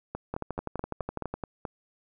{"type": "two click trains", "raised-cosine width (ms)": 1, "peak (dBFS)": [-19, -18], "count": [8, 13], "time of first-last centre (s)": [[0.15, 1.652], [0.34, 1.34]], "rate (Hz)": [4.66, 12], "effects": []}